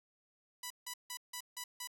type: tone bursts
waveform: 5% pulse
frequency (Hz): 988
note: B5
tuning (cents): 0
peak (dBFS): -29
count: 6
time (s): 0.63-1.874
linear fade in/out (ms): 5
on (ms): 74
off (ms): 160
effects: none